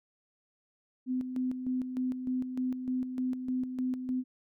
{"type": "tone with tremolo", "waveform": "sine", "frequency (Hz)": 254.9, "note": "C4", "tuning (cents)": -45, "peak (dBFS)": -28, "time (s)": [1.06, 4.24], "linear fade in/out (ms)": 50, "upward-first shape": "square", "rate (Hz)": 3.3, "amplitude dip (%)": 55, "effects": []}